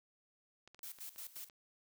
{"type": "clicks", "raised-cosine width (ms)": 0.2, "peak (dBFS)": -39, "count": 7, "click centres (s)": [0.676, 0.746, 0.792, 0.987, 1.161, 1.366, 1.498]}
{"type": "noise with tremolo", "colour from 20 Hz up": "blue", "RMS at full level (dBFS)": -47, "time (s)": [0.83, 1.49], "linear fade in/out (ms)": 2, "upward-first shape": "square", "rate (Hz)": 5.7, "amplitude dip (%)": 80}
{"effects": []}